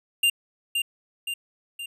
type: tone with echo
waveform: square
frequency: 2794 Hz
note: F7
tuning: in tune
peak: -18 dBFS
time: 0.23-0.3 s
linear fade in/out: 5 ms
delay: 520 ms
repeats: 3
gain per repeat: -5 dB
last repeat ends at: 1.86 s
effects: resampled to 32000 Hz